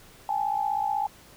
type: tone pair together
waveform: sine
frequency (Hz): 803 / 859.1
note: G5 / A5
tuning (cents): +41 / -42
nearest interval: minor second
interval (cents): 117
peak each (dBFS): -27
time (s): 0.29-1.07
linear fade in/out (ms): 2
effects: pink hiss -52 dBFS RMS until 1.36 s